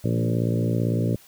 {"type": "harmonic tone with a mistuned harmonic", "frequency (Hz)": 57.9, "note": "A#1", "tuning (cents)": -11, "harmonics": [2, 3, 4, 5, 6, 7, 8, 9, 10], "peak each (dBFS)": [-23, -27, -29, -31, -33, -34, -35, -36, -37], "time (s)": [0.04, 1.16], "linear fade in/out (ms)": 5, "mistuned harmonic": 3, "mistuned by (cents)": -26, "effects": ["white hiss -52 dBFS RMS until 1.27 s"]}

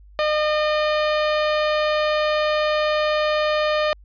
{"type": "tone", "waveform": "sawtooth", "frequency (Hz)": 608, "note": "D#5", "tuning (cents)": -40, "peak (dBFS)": -14, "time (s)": [0.19, 3.93], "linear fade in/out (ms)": 0, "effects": ["added 50 Hz sine -44 dBFS peak until 4.04 s", "resampled to 11025 Hz"]}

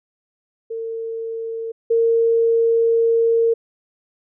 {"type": "tone pair in turn", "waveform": "sine", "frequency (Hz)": [453.7, 459], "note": ["A#4", "A#4"], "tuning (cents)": [-47, -27], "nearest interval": "unison", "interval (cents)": 20, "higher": "second", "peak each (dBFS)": [-24, -13], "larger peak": "second", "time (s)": [[0.7, 1.72], [1.9, 3.54]], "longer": "second", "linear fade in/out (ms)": 10, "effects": []}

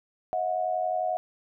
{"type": "tone pair together", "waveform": "sine", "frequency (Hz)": [635, 726.3], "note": ["D#5", "F#5"], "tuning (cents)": [35, -32], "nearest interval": "major second", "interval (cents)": 233, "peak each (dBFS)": [-29, -27], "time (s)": [0.33, 1.17], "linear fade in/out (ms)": 0, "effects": []}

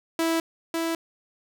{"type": "tone pair in turn", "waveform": "sawtooth", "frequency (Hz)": [328.5, 329.8], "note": ["E4", "E4"], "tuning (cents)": [-6, 1], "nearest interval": "unison", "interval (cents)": 7, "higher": "second", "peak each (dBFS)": [-18, -21], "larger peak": "first", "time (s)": [[0.19, 0.4], [0.74, 0.95]], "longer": "neither", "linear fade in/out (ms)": 2, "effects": []}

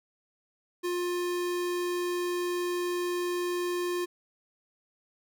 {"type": "tone", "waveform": "square", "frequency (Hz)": 353.8, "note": "F4", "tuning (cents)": 23, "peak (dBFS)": -29, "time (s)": [0.83, 4.06], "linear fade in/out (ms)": 20, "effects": []}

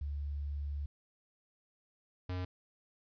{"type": "tone pair in turn", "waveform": ["sine", "square"], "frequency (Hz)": [72, 90.93], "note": ["D2", "F#2"], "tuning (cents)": [-34, -30], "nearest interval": "major third", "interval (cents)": 404, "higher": "second", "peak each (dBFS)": [-35, -36], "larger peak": "first", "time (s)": [[0.01, 0.86], [2.29, 2.45]], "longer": "first", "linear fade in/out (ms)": 5, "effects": ["resampled to 11025 Hz", "12-bit"]}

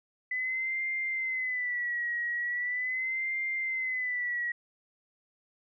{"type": "tone with vibrato", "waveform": "sine", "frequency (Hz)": 1999, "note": "B6", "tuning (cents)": 20, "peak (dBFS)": -29, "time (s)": [0.31, 4.52], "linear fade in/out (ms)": 5, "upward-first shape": "sine", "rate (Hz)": 0.4, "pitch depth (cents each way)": 86, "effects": []}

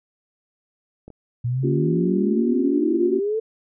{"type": "clicks", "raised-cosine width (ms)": 2, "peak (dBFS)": [-26, -29], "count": 2, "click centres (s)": [1.08, 1.103]}
{"type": "exponential sweep", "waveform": "sine", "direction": "up", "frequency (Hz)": [117.9, 450.4], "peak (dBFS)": -20, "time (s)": [1.44, 3.4], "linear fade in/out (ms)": 10}
{"type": "chord", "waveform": "sine", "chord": "G half-diminished seventh", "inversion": "first", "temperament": "just", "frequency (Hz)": [235.2, 282.2, 352.8, 392], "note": ["Bb3", "Db4", "F4", "G4"], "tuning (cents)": [16, 31, 18, 0], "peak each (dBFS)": [-27, -26, -23, -28], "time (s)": [1.63, 3.2], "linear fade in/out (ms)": 10}
{"effects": []}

